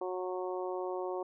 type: harmonic tone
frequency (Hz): 183.3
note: F#3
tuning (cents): -16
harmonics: 2 / 3 / 4 / 5 / 6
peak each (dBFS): -36 / -40 / -42 / -44 / -46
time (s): 0.01-1.23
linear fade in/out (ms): 5
effects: none